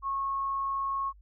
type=tone; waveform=sine; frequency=1094 Hz; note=C#6; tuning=23 cents flat; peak=-28 dBFS; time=0.02-1.13 s; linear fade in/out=50 ms; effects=added 50 Hz sine -52 dBFS peak until 1.21 s